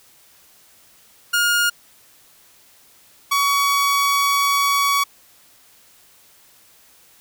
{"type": "tone pair in turn", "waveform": "sawtooth", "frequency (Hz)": [1425, 1127.4], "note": ["F6", "C#6"], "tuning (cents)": [34, 29], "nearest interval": "major third", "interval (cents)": 405, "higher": "first", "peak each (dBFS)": -12, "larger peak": "neither", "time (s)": [[1.33, 1.7], [3.31, 5.04]], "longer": "second", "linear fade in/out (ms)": 10, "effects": ["white hiss -52 dBFS RMS until 7.2 s"]}